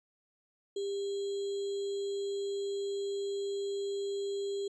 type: tone with sample-and-hold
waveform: sine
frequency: 398.1 Hz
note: G4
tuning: 27 cents sharp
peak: -32 dBFS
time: 0.76-4.68 s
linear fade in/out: 5 ms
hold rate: 3675 Hz
effects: resampled to 22050 Hz